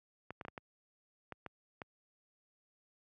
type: clicks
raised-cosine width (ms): 0.5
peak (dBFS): -28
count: 8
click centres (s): 0.306 / 0.412 / 0.451 / 0.483 / 0.578 / 1.323 / 1.463 / 1.818
effects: high-pass 80 Hz 12 dB/octave